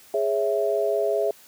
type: chord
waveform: sine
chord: C# minor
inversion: second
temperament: equal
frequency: 415.3 / 554.4 / 659.3 Hz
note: G#4 / C#5 / E5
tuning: 0 / 0 / 0 cents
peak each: -24 / -27 / -24 dBFS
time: 0.14-1.31 s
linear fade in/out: 2 ms
effects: white hiss -51 dBFS RMS until 1.47 s + high-pass 100 Hz 12 dB/octave